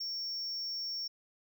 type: tone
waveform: triangle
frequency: 5480 Hz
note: F8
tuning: 34 cents flat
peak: -34 dBFS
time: 0-1.08 s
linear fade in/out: 10 ms
effects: none